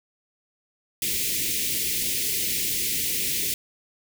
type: band-stop noise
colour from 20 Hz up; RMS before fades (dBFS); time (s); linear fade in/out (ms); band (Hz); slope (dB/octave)
white; -26; 1.02-3.54; 2; 470 to 2000; 48
effects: none